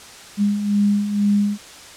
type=beating tone pair; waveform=sine; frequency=202.7 / 204.8 Hz; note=G#3 / G#3; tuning=-42 / -24 cents; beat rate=2.1 Hz; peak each=-23 / -16 dBFS; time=0.37-1.58 s; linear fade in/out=50 ms; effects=white hiss -40 dBFS RMS until 1.96 s + low-pass 8000 Hz 12 dB/octave